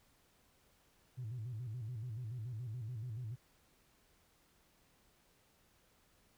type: tone with vibrato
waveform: sine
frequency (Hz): 116.7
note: A#2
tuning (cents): +2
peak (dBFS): -39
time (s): 1.17-3.36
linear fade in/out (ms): 20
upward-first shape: square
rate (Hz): 7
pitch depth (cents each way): 130
effects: tanh soft clip ceiling -37 dBFS + pink hiss -71 dBFS RMS until 6.37 s